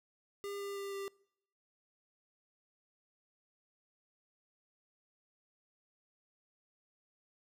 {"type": "tone with pitch steps", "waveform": "square", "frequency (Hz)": [402.5, 400, 397.4, 394.9], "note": ["G4", "G4", "G4", "G4"], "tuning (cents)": [46, 35, 24, 13], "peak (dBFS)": -40, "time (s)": [0.44, 1.08], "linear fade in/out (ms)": 0, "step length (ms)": 160, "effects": ["noise-tail reverb RT60 0.7 s tail -24 dB re dry"]}